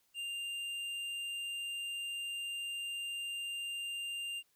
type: tone with hard clipping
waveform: triangle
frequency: 2794 Hz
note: F7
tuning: in tune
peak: -39 dBFS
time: 0.14-4.43 s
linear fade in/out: 50 ms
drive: 11 dB
effects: white hiss -74 dBFS RMS until 4.55 s